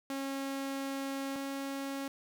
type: tone pair in turn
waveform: sawtooth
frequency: 272.9 / 274.5 Hz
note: C#4 / C#4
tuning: -27 / -17 cents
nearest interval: unison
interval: 10 cents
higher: second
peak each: -31 / -32 dBFS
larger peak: first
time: 0.1-1.36 / 1.36-2.08 s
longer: first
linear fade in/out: 2 ms
effects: 11-bit